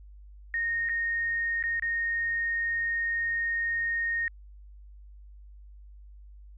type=tone with dropouts; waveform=sine; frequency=1852 Hz; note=A#6; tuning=12 cents flat; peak=-26 dBFS; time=0.54-4.28 s; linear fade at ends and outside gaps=1 ms; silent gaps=0.889-0.894 / 1.627-1.638 / 1.797-1.823 s; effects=added 50 Hz sine -46 dBFS peak until 6.57 s